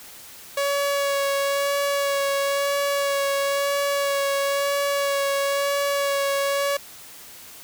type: tone with vibrato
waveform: sawtooth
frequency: 561 Hz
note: C#5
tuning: 21 cents sharp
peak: -17 dBFS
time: 0.57-6.77 s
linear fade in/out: 5 ms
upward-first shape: sine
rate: 1 Hz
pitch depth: 14 cents each way
effects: white hiss -43 dBFS RMS until 7.63 s